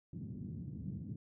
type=band-pass noise; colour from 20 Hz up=pink; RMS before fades=-44 dBFS; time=0.13-1.16 s; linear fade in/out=2 ms; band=100 to 230 Hz; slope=24 dB/octave; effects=none